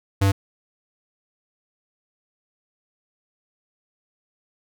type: tone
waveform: square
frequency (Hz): 98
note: G2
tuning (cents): 0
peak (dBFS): -16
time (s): 0.21-0.32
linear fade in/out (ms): 10
effects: none